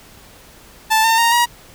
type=tone with pitch steps; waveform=sawtooth; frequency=880 / 904.2 / 929.1 / 954.7 Hz; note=A5 / A5 / A#5 / A#5; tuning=0 / +47 / -6 / +41 cents; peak=-8 dBFS; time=0.9-1.46 s; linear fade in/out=20 ms; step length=140 ms; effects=pink hiss -44 dBFS RMS until 1.74 s